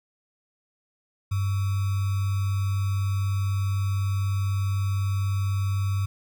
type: tone with sample-and-hold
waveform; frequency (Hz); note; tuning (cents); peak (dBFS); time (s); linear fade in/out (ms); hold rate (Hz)
sine; 98; G2; 0; -22; 1.31-6.06; 10; 1225
effects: none